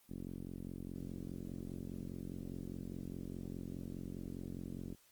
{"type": "tone with low-pass filter", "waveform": "5% pulse", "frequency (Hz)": 44.89, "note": "F1", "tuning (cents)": 48, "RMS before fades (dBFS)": -45, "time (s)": [0.09, 4.95], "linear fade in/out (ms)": 10, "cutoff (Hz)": 250, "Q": 1.6, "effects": ["white hiss -68 dBFS RMS until 5.11 s", "Opus 24 kbps"]}